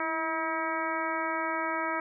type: harmonic tone with a mistuned harmonic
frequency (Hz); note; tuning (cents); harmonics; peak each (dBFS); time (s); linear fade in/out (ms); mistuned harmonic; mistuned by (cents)
320.7; E4; -48; 1 / 2 / 3 / 4 / 5 / 6 / 7; -37 / -36 / -34 / -34 / -37 / -39 / -38; 0-2; 2; 1; +40
effects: none